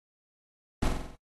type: noise with echo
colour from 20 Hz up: brown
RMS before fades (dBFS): -25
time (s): 0.82-0.88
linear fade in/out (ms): 5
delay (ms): 46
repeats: 6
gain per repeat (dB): -4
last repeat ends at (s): 1.156
effects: noise-tail reverb RT60 0.1 s tail -23 dB re dry + AAC 32 kbps